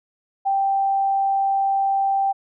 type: tone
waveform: sine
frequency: 784 Hz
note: G5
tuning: in tune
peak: -17 dBFS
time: 0.45-2.33 s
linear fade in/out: 20 ms
effects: none